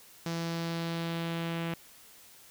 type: tone with low-pass filter sweep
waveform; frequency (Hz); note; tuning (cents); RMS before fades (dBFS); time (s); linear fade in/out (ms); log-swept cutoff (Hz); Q
sawtooth; 167; E3; +23; -34; 0.26-1.74; 2; 5700 to 2800; 1.9
effects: white hiss -55 dBFS RMS until 2.5 s